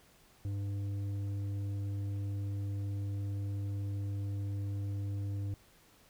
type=tone with tanh clipping; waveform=triangle; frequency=100 Hz; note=G2; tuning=35 cents sharp; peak=-35 dBFS; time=0.45-5.54 s; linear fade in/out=0 ms; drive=12 dB; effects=pink hiss -63 dBFS RMS until 6.09 s